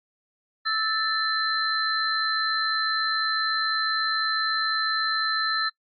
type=tone cluster; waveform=sine; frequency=1312 / 1762 / 4086 Hz; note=E6 / A6 / C8; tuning=-9 / +2 / -42 cents; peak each=-27 dBFS; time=0.65-5.7 s; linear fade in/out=20 ms; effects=noise-tail reverb RT60 0.1 s tail -24 dB re dry + AAC 64 kbps